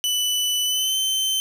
sawtooth tone with pitch glide, 2983 to 3086 Hz, F#7 to G7, +13 to -28 cents, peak -17 dBFS, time 0.04-1.4 s, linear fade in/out 0 ms, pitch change +59 cents, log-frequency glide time 0.64-0.97 s, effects 8-bit

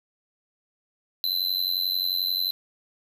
square tone with amplitude modulation, 4039 Hz, B7, 38 cents sharp, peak -20 dBFS, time 1.24-2.51 s, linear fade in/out 0 ms, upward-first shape sine, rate 91.3 Hz, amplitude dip 95%, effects none

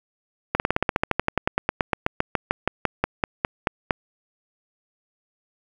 slowing click train, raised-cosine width 0.5 ms, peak -4 dBFS, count 29, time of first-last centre 0.55-3.908 s, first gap 49 ms, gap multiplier 1.06, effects 7-bit

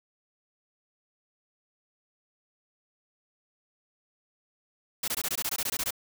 white noise bursts, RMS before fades -30 dBFS, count 13, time 5.03-5.907 s, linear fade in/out 5 ms, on 49 ms, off 20 ms, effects none

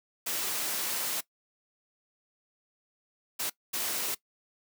white noise bursts at uneven times, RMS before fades -32 dBFS, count 3, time 0.26-1.21 / 3.39-3.5 / 3.73-4.15 s, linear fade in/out 10 ms, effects noise-tail reverb RT60 0.1 s tail -20 dB re dry + high-pass 200 Hz 12 dB/octave

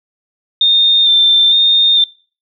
sine tone with vibrato, 3612 Hz, A7, 45 cents sharp, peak -7 dBFS, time 0.61-2.04 s, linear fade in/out 2 ms, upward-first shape square, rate 1.1 Hz, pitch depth 20 cents each way, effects noise-tail reverb RT60 0.4 s tail -22 dB re dry

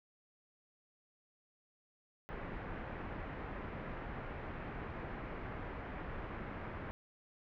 pink low-pass noise, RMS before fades -44 dBFS, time 2.29-6.91 s, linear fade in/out 0 ms, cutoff 2100 Hz, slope 24 dB/octave, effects none

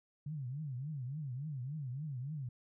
sine tone with vibrato, 138.59 Hz, C#3, in tune, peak -38 dBFS, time 0.26-2.49 s, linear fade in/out 5 ms, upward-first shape triangle, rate 3.5 Hz, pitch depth 260 cents each way, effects none

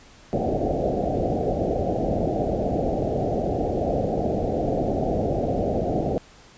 white low-pass noise, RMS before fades -24 dBFS, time 0.33-6.18 s, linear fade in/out 0 ms, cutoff 750 Hz, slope 96 dB/octave, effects pink hiss -50 dBFS RMS until 6.57 s + resampled to 16000 Hz

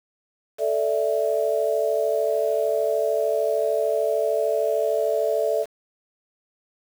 sine chord, A suspended fourth, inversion none, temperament just, 440 / 586.7 / 660 Hz, A4 / D5 / E5, 0 / -2 / +2 cents, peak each -24 dBFS, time 0.58-5.66 s, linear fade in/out 50 ms, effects 7-bit

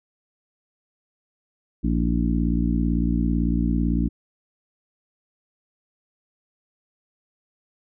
harmonic tone with a mistuned harmonic, 57.9 Hz, A#1, 11 cents flat, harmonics 1 / 2 / 3 / 4 / 5 / 6, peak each -23 / -33 / -25 / -25 / -27 / -34 dBFS, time 1.83-4.09 s, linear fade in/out 20 ms, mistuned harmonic 6, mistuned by -92 cents, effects none

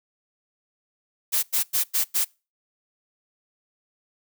blue noise bursts, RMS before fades -22 dBFS, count 5, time 1.32-2.25 s, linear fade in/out 20 ms, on 110 ms, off 95 ms, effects noise-tail reverb RT60 0.3 s tail -25 dB re dry

